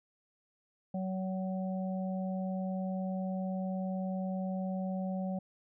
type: harmonic tone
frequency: 187.9 Hz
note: F#3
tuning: 27 cents sharp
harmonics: 1 / 3 / 4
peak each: -33 / -41 / -44 dBFS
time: 0.94-5.39 s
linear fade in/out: 5 ms
effects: none